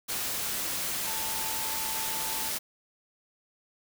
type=tone in noise; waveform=sine; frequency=884 Hz; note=A5; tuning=8 cents sharp; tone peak=-39 dBFS; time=1.06-2.5 s; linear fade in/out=20 ms; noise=white; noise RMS=-32 dBFS; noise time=0.08-2.59 s; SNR=-10 dB; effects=none

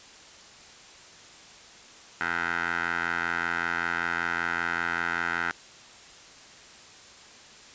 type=tone with band-pass filter; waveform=15% pulse; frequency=85.2 Hz; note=F2; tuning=42 cents flat; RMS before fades=-29 dBFS; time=2.21-5.51 s; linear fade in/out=0 ms; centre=1600 Hz; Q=4.9; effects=white hiss -49 dBFS RMS until 7.74 s + resampled to 16000 Hz

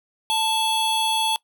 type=tone pair together; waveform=square; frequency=880 / 3365 Hz; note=A5 / G#7; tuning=0 / +22 cents; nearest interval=octave + major seventh; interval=2322 cents; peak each=-23 dBFS; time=0.3-1.36 s; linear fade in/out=0 ms; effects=noise-tail reverb RT60 0.1 s tail -22 dB re dry

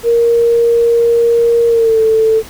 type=tone with pitch glide; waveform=sine; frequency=467.6 to 442.6 Hz; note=A#4 to A4; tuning=+5 to +10 cents; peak=-7 dBFS; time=0.03-2.43 s; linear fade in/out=50 ms; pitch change=-95 cents; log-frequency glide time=1.67-2 s; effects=pink hiss -34 dBFS RMS until 2.49 s

